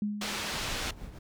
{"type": "tone with exponential decay", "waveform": "sine", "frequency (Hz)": 207.7, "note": "G#3", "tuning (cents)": 0, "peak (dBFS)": -26, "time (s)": [0.02, 0.76], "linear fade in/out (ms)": 2, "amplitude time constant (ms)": 160}
{"type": "low-pass noise", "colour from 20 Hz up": "white", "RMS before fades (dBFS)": -35, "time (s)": [0.21, 0.91], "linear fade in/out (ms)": 5, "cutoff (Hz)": 4500, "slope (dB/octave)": 12}
{"type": "noise with tremolo", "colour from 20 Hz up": "brown", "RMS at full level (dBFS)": -38, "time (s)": [0.51, 1.19], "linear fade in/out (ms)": 10, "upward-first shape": "triangle", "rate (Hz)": 6.2, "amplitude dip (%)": 65}
{"effects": []}